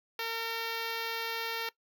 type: tone with notch filter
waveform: 5% pulse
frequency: 456.3 Hz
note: A#4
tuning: 37 cents flat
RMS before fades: -35 dBFS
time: 0.19-1.69 s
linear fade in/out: 2 ms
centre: 7900 Hz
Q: 0.57
effects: noise-tail reverb RT60 0.1 s tail -19 dB re dry